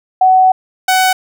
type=tone pair in turn; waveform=sine / sawtooth; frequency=749 / 749 Hz; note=F#5 / F#5; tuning=+21 / +21 cents; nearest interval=unison; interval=0 cents; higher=neither; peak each=-5 dBFS; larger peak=neither; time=0.21-0.52 / 0.88-1.13 s; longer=first; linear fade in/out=5 ms; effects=none